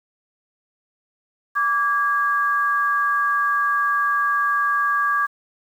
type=tone pair together; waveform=sine; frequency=1159 / 1639.1 Hz; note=D6 / G#6; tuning=-23 / -23 cents; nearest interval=tritone; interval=600 cents; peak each=-19 / -21 dBFS; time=1.55-5.27 s; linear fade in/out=20 ms; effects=8-bit